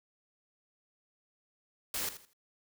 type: noise with echo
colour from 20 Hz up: white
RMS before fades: -35 dBFS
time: 1.94-2.09 s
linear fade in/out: 2 ms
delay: 81 ms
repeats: 3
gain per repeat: -12 dB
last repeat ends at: 2.333 s
effects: none